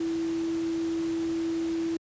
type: tone in noise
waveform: sine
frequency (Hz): 330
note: E4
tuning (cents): +2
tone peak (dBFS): -26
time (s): 0-1.97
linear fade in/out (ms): 5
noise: pink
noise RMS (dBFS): -43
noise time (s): 0-1.97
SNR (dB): +14
effects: high-pass 80 Hz 12 dB/octave + resampled to 16000 Hz